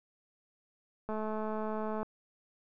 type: click train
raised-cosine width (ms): 1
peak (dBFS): -24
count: 204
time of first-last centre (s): 1.09-2.03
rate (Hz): 216
effects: none